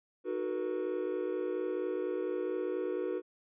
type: chord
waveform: triangle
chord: B dominant seventh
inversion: first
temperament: equal with one note detuned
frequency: 311.1 / 370 / 440 / 484.3 Hz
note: D#4 / F#4 / A4 / B4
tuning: 0 / 0 / 0 / -34 cents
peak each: -38 / -33 / -39 / -35 dBFS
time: 0.24-3.22 s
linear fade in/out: 50 ms
effects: resampled to 8000 Hz